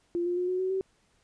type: tone with pitch steps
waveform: sine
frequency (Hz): 346 / 352.9 / 359.9 / 367 / 374.3 / 381.7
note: F4 / F4 / F#4 / F#4 / F#4 / G4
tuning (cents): -16 / +18 / -48 / -14 / +20 / -46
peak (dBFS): -26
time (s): 0.15-0.81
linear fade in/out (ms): 0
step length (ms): 110
effects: pink hiss -68 dBFS RMS until 1.23 s + resampled to 22050 Hz